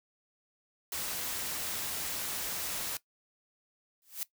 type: noise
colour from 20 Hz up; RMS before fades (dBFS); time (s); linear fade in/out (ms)
white; -36; 0.92-2.97; 2
type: noise with exponential growth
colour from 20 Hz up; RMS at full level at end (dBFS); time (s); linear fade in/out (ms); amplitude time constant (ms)
blue; -32; 4.02-4.23; 0; 44
effects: noise-tail reverb RT60 0.1 s tail -18 dB re dry